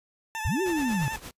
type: tone with vibrato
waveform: 20% pulse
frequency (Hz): 880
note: A5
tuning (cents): 0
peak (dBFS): -26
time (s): 0.35-1.16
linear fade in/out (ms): 0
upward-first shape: sine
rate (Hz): 12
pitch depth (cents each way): 40
type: linear two-way sweep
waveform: sine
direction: up then down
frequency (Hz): 51.91 to 392 to 125.7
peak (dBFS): -24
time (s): 0.45-1.08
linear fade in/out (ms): 0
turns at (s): 0.62
type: noise with tremolo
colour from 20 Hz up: pink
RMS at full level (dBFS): -39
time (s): 0.66-1.31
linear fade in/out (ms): 0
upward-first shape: sine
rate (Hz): 8.7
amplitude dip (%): 75
effects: noise-tail reverb RT60 0.1 s tail -24 dB re dry + resampled to 32000 Hz